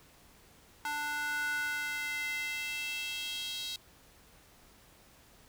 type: tone with high-pass filter sweep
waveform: square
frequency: 294.8 Hz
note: D4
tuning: 7 cents sharp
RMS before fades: -36 dBFS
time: 0.85-3.76 s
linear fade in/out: 2 ms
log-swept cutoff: 1100 to 3800 Hz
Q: 4.1
effects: pink hiss -60 dBFS RMS until 5.48 s